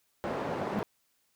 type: band-pass noise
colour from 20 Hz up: white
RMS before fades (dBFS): -34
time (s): 0.24-0.83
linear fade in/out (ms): 0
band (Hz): 140 to 740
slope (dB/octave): 12
type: tone with exponential growth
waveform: sine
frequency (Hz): 205.2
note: G#3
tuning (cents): -21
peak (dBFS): -26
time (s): 0.62-0.79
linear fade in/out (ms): 0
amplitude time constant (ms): 36
effects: white hiss -73 dBFS RMS until 1.35 s